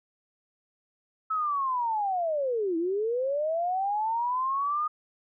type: linear two-way sweep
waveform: sine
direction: down then up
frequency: 1306 to 320.8 to 1237 Hz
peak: -25 dBFS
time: 1.3-4.88 s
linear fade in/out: 10 ms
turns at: 2.77 s
effects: none